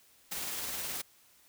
white noise with tremolo, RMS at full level -36 dBFS, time 0.31-1.02 s, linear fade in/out 10 ms, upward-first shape triangle, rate 19 Hz, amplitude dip 30%, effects white hiss -63 dBFS RMS until 1.48 s

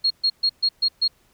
sine tone bursts, 4282 Hz, C8, 39 cents sharp, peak -16 dBFS, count 6, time 0.04-1.08 s, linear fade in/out 10 ms, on 65 ms, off 130 ms, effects pink hiss -61 dBFS RMS until 1.33 s

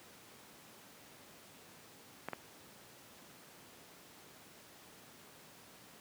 clicks, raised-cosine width 0.5 ms, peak -23 dBFS, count 2, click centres 2.286 / 2.333 s, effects pink hiss -57 dBFS RMS until 6 s + high-pass 150 Hz 12 dB/octave

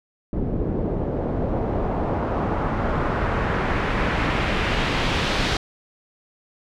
pink noise with low-pass filter sweep, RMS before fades -23 dBFS, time 0.33-5.57 s, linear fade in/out 2 ms, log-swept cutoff 360 to 4100 Hz, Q 1.2, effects none

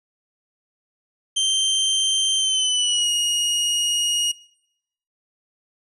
sawtooth tone with pitch glide, 3136 to 2876 Hz, G7 to F#7, 0 to -50 cents, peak -15 dBFS, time 1.36-4.32 s, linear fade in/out 10 ms, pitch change -150 cents, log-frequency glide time 2.36-3.1 s, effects noise-tail reverb RT60 0.8 s tail -22 dB re dry + resampled to 24000 Hz

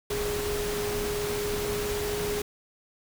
sine tone in noise, 414 Hz, G#4, 5 cents flat, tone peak -29 dBFS, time 0.1-2.42 s, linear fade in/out 5 ms, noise pink, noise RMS -33 dBFS, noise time 0.1-2.42 s, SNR +1 dB, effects none

